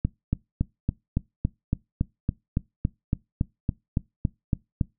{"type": "click train", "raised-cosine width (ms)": 5, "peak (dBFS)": -10, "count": 18, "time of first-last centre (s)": [0.05, 4.812], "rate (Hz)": 3.57, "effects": ["noise-tail reverb RT60 0.2 s tail -22 dB re dry"]}